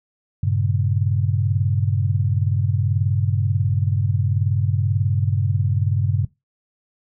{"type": "chord", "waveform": "sine", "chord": "G diminished", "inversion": "none", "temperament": "equal", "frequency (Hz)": [98, 116.54, 138.59], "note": ["G2", "Bb2", "Db3"], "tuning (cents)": [0, 0, 0], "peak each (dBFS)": [-19, -24, -22], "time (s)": [0.43, 6.25], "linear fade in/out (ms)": 5, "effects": ["noise-tail reverb RT60 0.2 s tail -19 dB re dry"]}